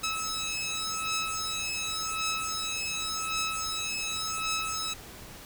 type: beating tone pair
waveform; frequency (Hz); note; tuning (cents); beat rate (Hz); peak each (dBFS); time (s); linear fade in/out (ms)
10% pulse; 1296 / 1296.89; E6 / E6; -30 / -29; 0.89; -25; 0.03-4.94; 10
effects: pink hiss -46 dBFS RMS until 5.45 s